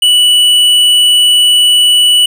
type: tone with hard clipping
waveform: sine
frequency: 2956 Hz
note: F#7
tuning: 2 cents flat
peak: -6 dBFS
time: 0.02-2.26 s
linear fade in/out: 5 ms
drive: 8 dB
effects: none